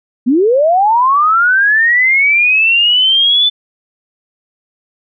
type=linear sweep; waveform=sine; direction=up; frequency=225.5 to 3520 Hz; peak=-7 dBFS; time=0.26-3.5 s; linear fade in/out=20 ms; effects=none